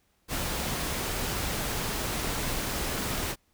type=noise; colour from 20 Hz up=pink; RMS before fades=-31 dBFS; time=0.28-3.36 s; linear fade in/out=50 ms; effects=pink hiss -70 dBFS RMS until 3.53 s